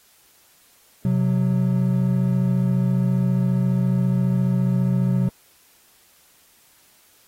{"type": "tone pair together", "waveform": "triangle", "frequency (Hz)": [129.43, 184.1], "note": ["C3", "F#3"], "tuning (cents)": [-18, -8], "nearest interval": "tritone", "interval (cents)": 610, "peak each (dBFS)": -18, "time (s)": [1.05, 5.29], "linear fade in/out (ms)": 2, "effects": ["white hiss -56 dBFS RMS until 7.27 s", "AAC 48 kbps"]}